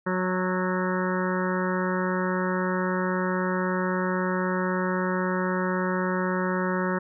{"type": "harmonic tone with a mistuned harmonic", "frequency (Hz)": 183.8, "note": "F#3", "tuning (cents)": -11, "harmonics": [1, 2, 3, 5, 6, 7, 8, 9, 10], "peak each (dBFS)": [-27, -30, -32, -34, -35, -35, -36, -37, -37], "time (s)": [0.06, 6.99], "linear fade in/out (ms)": 10, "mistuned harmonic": 7, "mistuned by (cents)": 28, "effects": []}